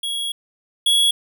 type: tone pair in turn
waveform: square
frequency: 3322 / 3347 Hz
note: G#7 / G#7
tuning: 0 / +13 cents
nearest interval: unison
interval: 13 cents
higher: second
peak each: -23 / -14 dBFS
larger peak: second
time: 0.03-0.32 / 0.86-1.11 s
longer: first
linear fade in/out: 5 ms
effects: none